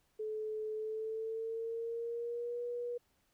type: tone with pitch glide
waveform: sine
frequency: 432 to 482.1 Hz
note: A4 to B4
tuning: -32 to -42 cents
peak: -36 dBFS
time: 0.19-2.98 s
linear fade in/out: 10 ms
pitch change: +190 cents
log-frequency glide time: 0.74-2.63 s
effects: pink hiss -75 dBFS RMS until 3.33 s